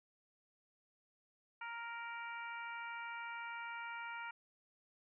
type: harmonic tone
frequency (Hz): 466.5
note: A#4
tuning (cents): +1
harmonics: 2 / 3 / 4 / 5 / 6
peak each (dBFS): -47 / -47 / -53 / -50 / -58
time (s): 1.61-4.31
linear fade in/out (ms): 5
effects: none